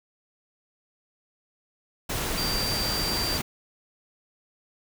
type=tone in noise; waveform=sine; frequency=4699 Hz; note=D8; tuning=in tune; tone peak=-28 dBFS; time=2.37-3.38 s; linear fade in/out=10 ms; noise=pink; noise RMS=-29 dBFS; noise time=2.09-3.42 s; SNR=-2 dB; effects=none